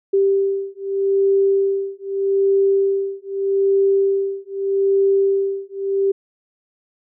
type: beating tone pair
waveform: sine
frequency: 392 / 392.81 Hz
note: G4 / G4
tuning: 0 / +4 cents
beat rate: 0.81 Hz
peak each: -18 dBFS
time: 0.13-6.12 s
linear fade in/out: 10 ms
effects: none